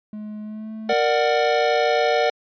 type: tone with pitch glide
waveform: triangle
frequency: 212.1 to 219.1 Hz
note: G#3 to A3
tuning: +37 to -7 cents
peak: -28 dBFS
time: 0.13-0.93 s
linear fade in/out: 2 ms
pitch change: +56 cents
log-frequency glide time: 0.42-0.72 s
type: chord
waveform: square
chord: Bb augmented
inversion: none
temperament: equal with one note detuned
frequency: 466.2 / 593.8 / 740 Hz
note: Bb4 / D5 / F#5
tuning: 0 / +19 / 0 cents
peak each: -22 dBFS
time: 0.89-2.3 s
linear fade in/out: 5 ms
effects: resampled to 11025 Hz